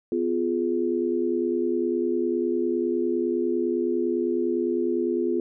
sine chord, F diminished, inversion second, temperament just, 251.4 / 349.2 / 419.1 Hz, Cb4 / F4 / Ab4, +31 / 0 / +16 cents, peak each -28 / -24 / -28 dBFS, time 0.12-5.4 s, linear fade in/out 2 ms, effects none

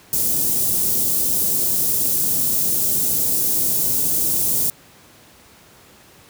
white band-stop noise, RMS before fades -19 dBFS, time 0.13-4.7 s, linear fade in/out 0 ms, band 350 to 8500 Hz, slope 12 dB/octave, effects pink hiss -48 dBFS RMS until 6.29 s + high-pass 80 Hz 12 dB/octave

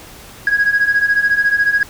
sine beating tone pair, 1643 / 1657 Hz, G#6 / G#6, -19 / -4 cents, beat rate 14 Hz, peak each -15 / -12 dBFS, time 0.47-1.83 s, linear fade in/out 2 ms, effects tanh soft clip ceiling -7 dBFS + pink hiss -38 dBFS RMS until 1.89 s

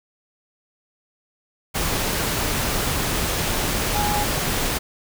sine tone in noise, 829 Hz, G#5, 3 cents flat, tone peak -23 dBFS, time 3.94-4.25 s, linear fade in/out 20 ms, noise pink, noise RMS -23 dBFS, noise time 1.74-4.79 s, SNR -3 dB, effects none

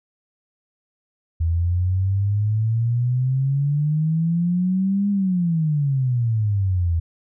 sine exponential two-way sweep, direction up then down, 81.3 to 204 to 81.3 Hz, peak -17 dBFS, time 1.4-7 s, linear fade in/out 10 ms, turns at 5.1 s, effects none

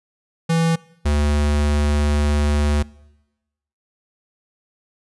square tone pair in turn, 164.81 / 73.59 Hz, E3 / D2, 0 / +4 cents, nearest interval octave + major second, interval 1396 cents, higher first, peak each -16 dBFS, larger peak neither, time 0.49-0.76 / 1.05-2.83 s, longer second, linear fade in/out 10 ms, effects noise-tail reverb RT60 1.0 s tail -23 dB re dry + resampled to 24000 Hz

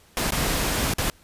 pink noise with dropouts, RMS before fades -24 dBFS, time 0.17-1.1 s, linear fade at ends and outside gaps 1 ms, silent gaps 0.307-0.321 / 0.937-0.983 s, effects pink hiss -55 dBFS RMS until 1.23 s + resampled to 32000 Hz

